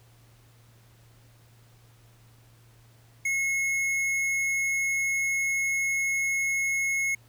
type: tone with tanh clipping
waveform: triangle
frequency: 2174 Hz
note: C#7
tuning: 34 cents flat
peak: -26 dBFS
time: 3.25-7.15 s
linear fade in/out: 5 ms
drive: 17 dB
effects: added 116 Hz sine -55 dBFS peak until 7.28 s + pink hiss -61 dBFS RMS until 7.28 s